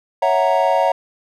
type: chord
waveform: triangle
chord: F# dominant seventh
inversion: second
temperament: equal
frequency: 554.4 / 659.3 / 740 / 932.3 Hz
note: C#5 / E5 / F#5 / A#5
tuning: 0 / 0 / 0 / 0 cents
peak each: -17 dBFS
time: 0.22-0.92 s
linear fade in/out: 5 ms
effects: none